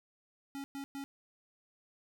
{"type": "tone bursts", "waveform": "square", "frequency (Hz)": 277.2, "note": "C#4", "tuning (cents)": 0, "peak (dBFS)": -40, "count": 3, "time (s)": [0.55, 1.04], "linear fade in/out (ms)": 0, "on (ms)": 90, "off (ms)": 110, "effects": []}